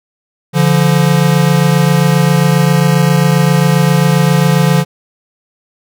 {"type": "tone pair together", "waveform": "square", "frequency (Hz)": [144.22, 171.7], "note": ["D3", "F3"], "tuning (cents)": [-31, -29], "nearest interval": "minor third", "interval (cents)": 302, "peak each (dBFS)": -11, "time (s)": [0.53, 4.85], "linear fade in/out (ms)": 50, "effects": []}